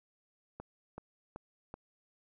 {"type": "click train", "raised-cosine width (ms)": 1, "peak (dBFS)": -29, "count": 4, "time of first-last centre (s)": [0.6, 1.741], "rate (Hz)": 2.63, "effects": []}